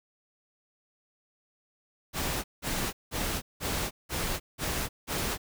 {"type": "noise bursts", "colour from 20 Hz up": "pink", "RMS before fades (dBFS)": -31, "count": 7, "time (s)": [2.13, 5.38], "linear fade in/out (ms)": 50, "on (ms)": 310, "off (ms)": 180, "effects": []}